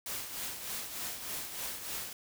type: noise with tremolo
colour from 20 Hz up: white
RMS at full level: -37 dBFS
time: 0.06-2.13 s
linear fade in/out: 2 ms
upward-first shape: triangle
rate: 3.3 Hz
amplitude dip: 60%
effects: none